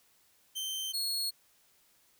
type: tone pair in turn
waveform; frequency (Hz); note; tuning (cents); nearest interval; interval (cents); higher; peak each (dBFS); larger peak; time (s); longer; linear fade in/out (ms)
sawtooth; 3111 / 4326; G7 / C#8; -14 / -43; tritone; 571; second; -31 / -28; second; 0.55-0.93 / 0.93-1.31; neither; 20
effects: white hiss -67 dBFS RMS until 2.19 s